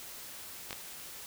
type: clicks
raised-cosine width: 0.2 ms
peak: -20 dBFS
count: 2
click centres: 0.708 / 0.729 s
effects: white hiss -46 dBFS RMS until 1.26 s